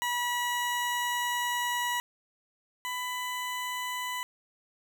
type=tone pair in turn; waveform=20% pulse; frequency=970 / 996.7 Hz; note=B5 / B5; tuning=-31 / +16 cents; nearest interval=unison; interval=47 cents; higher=second; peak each=-23 / -27 dBFS; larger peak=first; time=0.02-2 / 2.85-4.23 s; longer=first; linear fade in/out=0 ms; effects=none